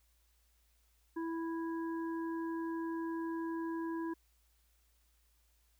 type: harmonic tone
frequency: 329.6 Hz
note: E4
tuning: in tune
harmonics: 1 / 3 / 5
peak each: -36 / -45 / -51 dBFS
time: 1.16-4.14 s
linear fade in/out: 10 ms
effects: added 57 Hz sine -70 dBFS peak until 5.79 s + white hiss -75 dBFS RMS until 5.79 s